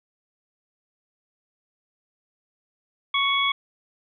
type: tone cluster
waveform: sine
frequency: 1114 / 2219 / 3361 Hz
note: C#6 / C#7 / G#7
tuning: +8 / +1 / +20 cents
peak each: -24 dBFS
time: 3.14-3.52 s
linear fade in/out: 5 ms
effects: none